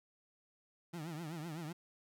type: tone with vibrato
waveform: 30% pulse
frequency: 161.3 Hz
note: E3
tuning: 37 cents flat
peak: -39 dBFS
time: 0.93-1.73 s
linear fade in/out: 10 ms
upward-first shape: triangle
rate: 7.9 Hz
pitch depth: 170 cents each way
effects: none